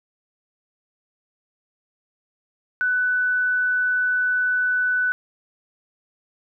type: tone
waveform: sine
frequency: 1494 Hz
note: F#6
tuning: 16 cents sharp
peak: -18 dBFS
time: 2.81-5.12 s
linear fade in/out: 0 ms
effects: none